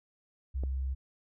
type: tone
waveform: sine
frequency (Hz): 66.1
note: C2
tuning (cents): +18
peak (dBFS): -30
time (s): 0.54-0.95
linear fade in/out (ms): 20
type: click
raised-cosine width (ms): 2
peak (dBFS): -27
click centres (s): 0.636
effects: none